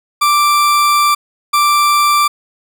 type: tone pair in turn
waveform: 40% pulse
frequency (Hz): 1174.7 / 1174.7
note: D6 / D6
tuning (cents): 0 / 0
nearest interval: unison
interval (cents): 0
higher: neither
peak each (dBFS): -8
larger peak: neither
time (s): 0.21-1.15 / 1.53-2.28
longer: first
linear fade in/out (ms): 10
effects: none